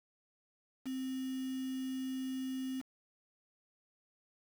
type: tone with quantisation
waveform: sine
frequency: 261.6 Hz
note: C4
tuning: in tune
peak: -36 dBFS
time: 0.85-2.82 s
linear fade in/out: 20 ms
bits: 8
effects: none